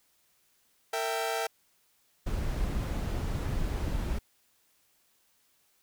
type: chord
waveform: sawtooth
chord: E diminished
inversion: second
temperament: equal with one note detuned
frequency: 456.3 / 659.3 / 784 Hz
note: Bb4 / E5 / G5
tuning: -37 / 0 / 0 cents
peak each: -30 dBFS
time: 0.93-1.47 s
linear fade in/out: 5 ms
type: noise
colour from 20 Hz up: brown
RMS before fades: -31 dBFS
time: 2.26-4.19 s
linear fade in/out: 10 ms
effects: white hiss -69 dBFS RMS until 5.82 s